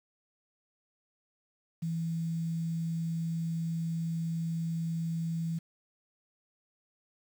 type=tone with quantisation; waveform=sine; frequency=164.81 Hz; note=E3; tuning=in tune; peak=-30 dBFS; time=1.82-5.59 s; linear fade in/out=10 ms; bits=9; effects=none